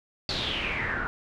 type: noise with low-pass filter sweep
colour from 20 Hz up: pink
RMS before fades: -30 dBFS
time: 0.29-1.07 s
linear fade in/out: 0 ms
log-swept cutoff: 4400 to 1400 Hz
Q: 7.2
effects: none